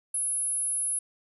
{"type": "tone", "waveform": "sine", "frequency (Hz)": 10580, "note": "E9", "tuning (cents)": 5, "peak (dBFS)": -26, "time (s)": [0.14, 0.99], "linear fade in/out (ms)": 5, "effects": []}